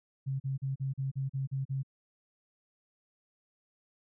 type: tone bursts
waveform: sine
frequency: 134.9 Hz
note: C#3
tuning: 47 cents flat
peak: -30 dBFS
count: 9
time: 0.26-1.832 s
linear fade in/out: 20 ms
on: 140 ms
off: 39 ms
effects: none